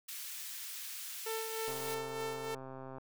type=high-pass noise; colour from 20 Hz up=white; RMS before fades=-44 dBFS; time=0.08-1.95 s; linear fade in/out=10 ms; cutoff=1800 Hz; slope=12 dB/octave
type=tone with tremolo; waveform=sawtooth; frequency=445.8 Hz; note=A4; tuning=23 cents sharp; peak=-32 dBFS; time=1.26-2.55 s; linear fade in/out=5 ms; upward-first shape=sine; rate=3.3 Hz; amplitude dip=45%
type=click train; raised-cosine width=1 ms; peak=-33 dBFS; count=173; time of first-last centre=1.68-2.983 s; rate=132 Hz
effects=none